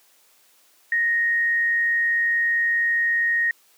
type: tone with frequency modulation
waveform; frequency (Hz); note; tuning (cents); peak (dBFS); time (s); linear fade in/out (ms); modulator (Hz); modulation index
sine; 1864.7; A#6; 0; -18; 0.92-3.51; 2; 102; 0.26
effects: white hiss -58 dBFS RMS until 3.77 s + high-pass 300 Hz 12 dB/octave